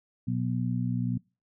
harmonic tone, 61 Hz, B1, 21 cents flat, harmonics 2 / 3 / 4, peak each -29 / -31 / -32 dBFS, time 0.27-1.18 s, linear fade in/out 10 ms, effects noise-tail reverb RT60 0.3 s tail -25 dB re dry

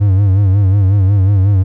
triangle tone with vibrato, 98 Hz, G2, in tune, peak -5 dBFS, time 0-1.64 s, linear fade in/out 20 ms, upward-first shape sine, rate 5.5 Hz, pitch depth 87 cents each way, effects none

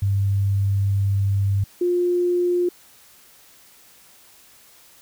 sine tone pair in turn, 99 / 353.9 Hz, G2 / F4, +18 / +23 cents, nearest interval octave + minor seventh, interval 2205 cents, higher second, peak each -17 dBFS, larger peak neither, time 0.02-1.64 / 1.81-2.69 s, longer first, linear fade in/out 5 ms, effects white hiss -51 dBFS RMS until 5.01 s

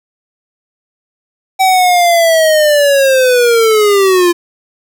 square linear sweep, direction down, 767 to 342.7 Hz, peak -7 dBFS, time 1.59-4.33 s, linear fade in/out 20 ms, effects none

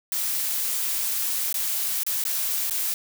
blue noise with dropouts, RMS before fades -26 dBFS, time 0.12-2.94 s, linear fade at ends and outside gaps 1 ms, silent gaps 1.527-1.542 / 2.034-2.065 / 2.239-2.251 / 2.698-2.708 s, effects none

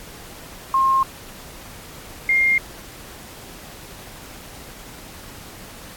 sine tone pair in turn, 1067 / 2119 Hz, C6 / C7, +34 / +21 cents, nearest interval octave, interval 1187 cents, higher second, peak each -14 dBFS, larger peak neither, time 0.74-1.03 / 2.29-2.58 s, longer neither, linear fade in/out 2 ms, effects pink hiss -40 dBFS RMS until 5.96 s + AAC 64 kbps

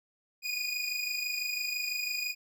25% pulse tone pair together, 2448 / 2474 Hz, D#7 / D#7, -29 / -10 cents, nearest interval unison, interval 19 cents, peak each -31 / -30 dBFS, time 0.42-2.35 s, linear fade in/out 50 ms, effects none

